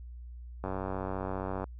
click train, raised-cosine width 1 ms, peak -21 dBFS, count 96, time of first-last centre 0.64-1.641 s, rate 94.9 Hz, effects added 60 Hz sine -42 dBFS peak until 1.79 s

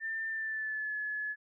sine tone with pitch glide, 1791 to 1708.1 Hz, A6 to G#6, +30 to +48 cents, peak -33 dBFS, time 0-1.36 s, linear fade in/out 50 ms, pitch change -82 cents, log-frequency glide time 0.29-0.96 s, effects none

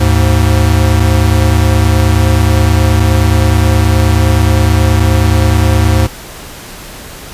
square tone pair together, 75.5 / 105 Hz, D2 / G#2, +48 / +19 cents, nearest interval tritone, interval 571 cents, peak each -10 dBFS, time 0-6.07 s, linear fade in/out 10 ms, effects pink hiss -29 dBFS RMS until 7.33 s + resampled to 32000 Hz

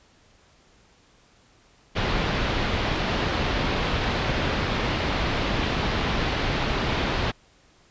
pink low-pass noise, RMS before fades -25 dBFS, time 1.95-7.32 s, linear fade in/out 20 ms, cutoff 4100 Hz, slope 24 dB/octave, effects pink hiss -58 dBFS RMS until 7.9 s + resampled to 16000 Hz

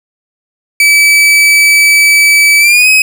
40% pulse tone with pitch glide, 2300 to 2537 Hz, D7 to D#7, -37 to +33 cents, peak -3 dBFS, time 0.8-3.02 s, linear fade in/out 2 ms, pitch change +170 cents, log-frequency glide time 2.59-2.89 s, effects none

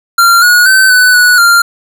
square tone with pitch steps, 1381 / 1452 / 1536 / 1497 / 1472 / 1392 Hz, F6 / F#6 / G6 / F#6 / F#6 / F6, -20 / -33 / -36 / +20 / -9 / -6 cents, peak -4 dBFS, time 0.18-1.62 s, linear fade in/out 5 ms, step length 240 ms, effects none

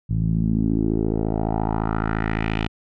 10% pulse tone with low-pass filter sweep, 54.4 Hz, A1, 19 cents flat, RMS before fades -22 dBFS, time 0.09-2.68 s, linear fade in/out 20 ms, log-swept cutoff 130 to 3100 Hz, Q 2.7, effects none

